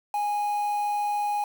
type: tone with quantisation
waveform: triangle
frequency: 827 Hz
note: G#5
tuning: 8 cents flat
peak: -22 dBFS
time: 0.14-1.44 s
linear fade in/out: 2 ms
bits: 7
effects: none